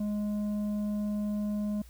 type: tone with tanh clipping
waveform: triangle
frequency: 208.2 Hz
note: G#3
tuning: 5 cents sharp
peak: -30 dBFS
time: 0-1.82 s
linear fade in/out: 5 ms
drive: 11 dB
effects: added 60 Hz sine -49 dBFS peak until 1.89 s + white hiss -60 dBFS RMS until 1.89 s